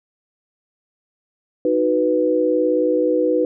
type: chord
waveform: sine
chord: B major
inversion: first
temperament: equal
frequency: 311.1 / 370 / 493.9 Hz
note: D#4 / F#4 / B4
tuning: 0 / 0 / 0 cents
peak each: -20 / -22 / -17 dBFS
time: 1.65-3.45 s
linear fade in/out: 2 ms
effects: none